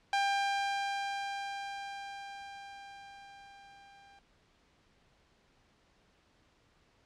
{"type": "tone with level ramp", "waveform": "sawtooth", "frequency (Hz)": 796, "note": "G5", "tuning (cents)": 26, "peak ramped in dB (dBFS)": [-23, -53], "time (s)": [0.13, 4.19], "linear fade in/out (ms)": 2, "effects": ["pink hiss -68 dBFS RMS until 7.05 s", "low-pass 5000 Hz 12 dB/octave"]}